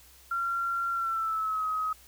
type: tone with pitch glide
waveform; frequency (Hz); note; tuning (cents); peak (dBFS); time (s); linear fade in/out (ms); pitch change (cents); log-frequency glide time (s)
sine; 1374 to 1267.3; F6 to D#6; -29 to +31; -27; 0.31-1.93; 5; -140; 0.92-1.66
effects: added 62 Hz sine -59 dBFS peak until 2.07 s + white hiss -56 dBFS RMS until 2.07 s